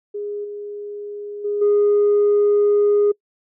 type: tone with level steps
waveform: sine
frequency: 412 Hz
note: G#4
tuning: 14 cents flat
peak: -24 / -28 / -19 / -11 dBFS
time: 0.14-3.12 s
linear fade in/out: 10 ms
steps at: 0.44 / 1.44 / 1.61 s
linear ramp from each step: 10 ms
effects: noise-tail reverb RT60 0.1 s tail -25 dB re dry + tanh soft clip ceiling -10 dBFS